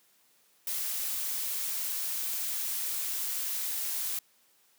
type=noise; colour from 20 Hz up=blue; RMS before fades=-33 dBFS; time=0.67-4.19 s; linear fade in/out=2 ms; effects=white hiss -66 dBFS RMS until 4.78 s + high-pass 150 Hz 12 dB/octave